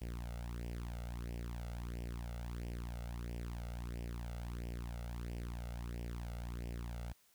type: tone with flanger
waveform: sawtooth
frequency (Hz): 58.9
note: A#1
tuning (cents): +19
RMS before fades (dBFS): -43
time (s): 0.01-7.13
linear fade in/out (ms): 10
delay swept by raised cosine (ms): 0.37 to 1.47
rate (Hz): 1.5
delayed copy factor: +0.8
effects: white hiss -70 dBFS RMS until 7.34 s